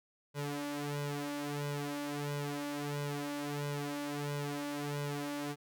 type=tone with flanger; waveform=sawtooth; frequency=144.7 Hz; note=D3; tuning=25 cents flat; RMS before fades=-38 dBFS; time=0.34-5.56 s; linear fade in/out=50 ms; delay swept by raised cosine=2 to 3.4 ms; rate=1.5 Hz; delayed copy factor=+0.9; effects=none